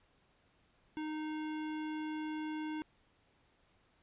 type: tone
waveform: square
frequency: 308.7 Hz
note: D#4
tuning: 14 cents flat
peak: -38 dBFS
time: 0.97-2.82 s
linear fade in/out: 0 ms
effects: pink hiss -71 dBFS RMS until 4.02 s + resampled to 8000 Hz